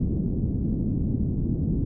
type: low-pass noise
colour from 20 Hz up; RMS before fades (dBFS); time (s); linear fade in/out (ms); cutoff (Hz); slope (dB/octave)
white; -25; 0-1.85; 10; 250; 24
effects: none